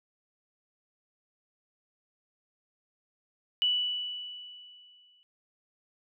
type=tone with exponential decay; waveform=sine; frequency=2960 Hz; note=F#7; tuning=in tune; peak=-22 dBFS; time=3.62-5.23 s; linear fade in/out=0 ms; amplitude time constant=350 ms; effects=none